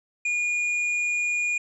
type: tone with hard clipping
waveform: sine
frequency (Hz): 2436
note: D#7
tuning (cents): -37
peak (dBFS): -24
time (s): 0.25-1.58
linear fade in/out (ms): 5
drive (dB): 5
effects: resampled to 22050 Hz